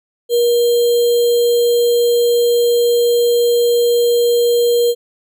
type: tone with sample-and-hold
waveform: sine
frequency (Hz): 475.7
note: A#4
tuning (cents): +35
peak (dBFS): -10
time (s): 0.29-4.95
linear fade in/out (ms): 50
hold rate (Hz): 3675
effects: none